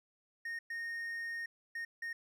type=tone bursts at uneven times; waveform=triangle; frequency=1849 Hz; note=A#6; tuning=15 cents flat; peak=-36 dBFS; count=4; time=0.45-0.59 / 0.7-1.46 / 1.75-1.85 / 2.02-2.13 s; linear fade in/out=5 ms; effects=none